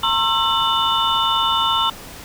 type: tone cluster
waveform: sine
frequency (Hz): 917 / 1074 / 1341 / 2962 / 3573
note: A#5 / C6 / E6 / F#7 / A7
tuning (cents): -29 / +45 / +29 / +1 / +26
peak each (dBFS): -22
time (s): 0.03-1.9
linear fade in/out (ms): 5
effects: pink hiss -37 dBFS RMS until 2.24 s